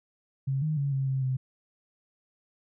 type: tone with pitch steps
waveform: sine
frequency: 135.2 / 154.7 / 140.5 / 135 / 133.4 / 130.2 Hz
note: C#3 / D#3 / C#3 / C#3 / C3 / C3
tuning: -43 / -10 / +24 / -45 / +34 / -8 cents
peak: -25 dBFS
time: 0.47-1.37 s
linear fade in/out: 10 ms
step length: 150 ms
effects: none